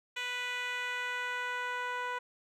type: tone with band-pass filter sweep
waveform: 10% pulse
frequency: 493.9 Hz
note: B4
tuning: in tune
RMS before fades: -36 dBFS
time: 0.16-2.19 s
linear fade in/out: 10 ms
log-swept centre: 2700 to 1000 Hz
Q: 1.2
effects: none